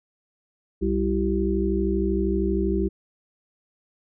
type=harmonic tone with a mistuned harmonic; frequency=64.3 Hz; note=C2; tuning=30 cents flat; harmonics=1 / 3 / 5 / 6; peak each=-26 / -26 / -26 / -26 dBFS; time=0.81-2.89 s; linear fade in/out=20 ms; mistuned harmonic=5; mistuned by=+61 cents; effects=none